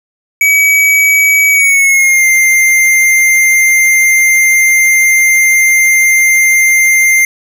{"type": "tone with pitch glide", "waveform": "square", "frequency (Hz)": [2275, 2098], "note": ["C#7", "C7"], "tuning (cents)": [44, 4], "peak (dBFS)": -6, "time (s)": [0.41, 7.25], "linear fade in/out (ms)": 2, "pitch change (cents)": -140, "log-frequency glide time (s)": [1.5, 2.26], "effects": []}